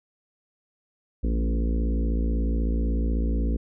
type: harmonic tone with a mistuned harmonic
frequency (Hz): 56.2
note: A1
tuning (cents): +37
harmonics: 1 / 3 / 4 / 5 / 6 / 7 / 8 / 9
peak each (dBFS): -22 / -35 / -32 / -34 / -40 / -42 / -41 / -43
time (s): 1.23-3.57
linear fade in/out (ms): 10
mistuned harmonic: 4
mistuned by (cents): +16
effects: none